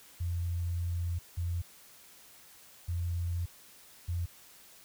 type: tone bursts at uneven times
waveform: sine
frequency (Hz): 86.4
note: F2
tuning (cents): -18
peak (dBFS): -30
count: 4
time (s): 0.2-1.19 / 1.37-1.62 / 2.88-3.46 / 4.08-4.26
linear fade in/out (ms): 10
effects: white hiss -56 dBFS RMS until 4.84 s